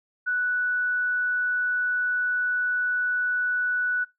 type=tone; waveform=sine; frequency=1480 Hz; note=F#6; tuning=in tune; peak=-22 dBFS; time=0.26-4.05 s; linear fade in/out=20 ms; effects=noise-tail reverb RT60 0.2 s tail -22 dB re dry